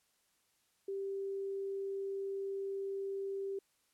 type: tone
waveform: sine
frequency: 392 Hz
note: G4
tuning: in tune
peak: -36 dBFS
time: 0.88-3.59 s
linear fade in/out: 5 ms
effects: white hiss -75 dBFS RMS until 3.93 s + low-pass 12000 Hz 12 dB/octave